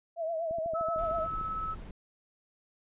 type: tone with vibrato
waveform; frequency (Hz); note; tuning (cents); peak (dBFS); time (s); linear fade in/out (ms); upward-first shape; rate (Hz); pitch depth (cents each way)
sine; 656; E5; -9; -30; 0.16-1.28; 50; triangle; 8.3; 82
type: click train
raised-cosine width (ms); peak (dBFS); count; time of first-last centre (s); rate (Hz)
3; -33; 13; 0.51-1.412; 13.3
type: tone with tremolo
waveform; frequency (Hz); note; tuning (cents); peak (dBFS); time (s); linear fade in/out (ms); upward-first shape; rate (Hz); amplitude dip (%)
sine; 1300; E6; -24; -31; 0.74-1.75; 20; triangle; 17; 30
type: noise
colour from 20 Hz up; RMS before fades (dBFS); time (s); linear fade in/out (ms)
brown; -42; 0.98-1.91; 2
effects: resampled to 8000 Hz